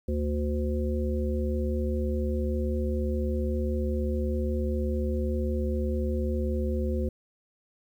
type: harmonic tone with a mistuned harmonic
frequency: 73.42 Hz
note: D2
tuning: in tune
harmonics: 1 / 3 / 5 / 7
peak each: -27 / -32 / -34 / -35 dBFS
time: 0.08-7.09 s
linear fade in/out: 5 ms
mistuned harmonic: 3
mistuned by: +39 cents
effects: 10-bit